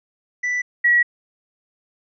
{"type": "tone pair in turn", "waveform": ["triangle", "sine"], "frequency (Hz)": [1975.5, 1922.6], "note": ["B6", "B6"], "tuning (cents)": [0, -47], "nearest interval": "unison", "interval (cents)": 47, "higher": "first", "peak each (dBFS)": [-18, -12], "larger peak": "second", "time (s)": [[0.43, 0.62], [0.84, 1.03]], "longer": "neither", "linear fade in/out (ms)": 10, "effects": ["resampled to 16000 Hz"]}